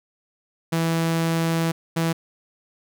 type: tone bursts at uneven times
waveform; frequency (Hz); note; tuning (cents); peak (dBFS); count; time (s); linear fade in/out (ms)
sawtooth; 164.7; E3; -1; -16; 2; 0.72-1.72 / 1.96-2.13; 10
effects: none